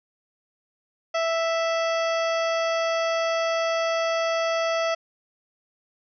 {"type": "harmonic tone", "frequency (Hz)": 659.3, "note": "E5", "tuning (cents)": 0, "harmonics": [1, 2, 3, 4, 5, 7, 8, 9], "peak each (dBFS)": [-23, -29, -33, -35, -37, -40, -41, -42], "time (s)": [1.14, 4.95], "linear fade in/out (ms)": 10, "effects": []}